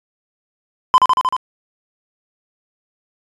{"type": "tone with echo", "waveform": "triangle", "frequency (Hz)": 1021, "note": "C6", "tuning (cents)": -43, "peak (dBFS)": -4, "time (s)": [0.94, 0.98], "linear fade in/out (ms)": 0, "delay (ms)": 77, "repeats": 5, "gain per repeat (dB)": -2, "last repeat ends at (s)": 1.365, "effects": ["resampled to 24000 Hz"]}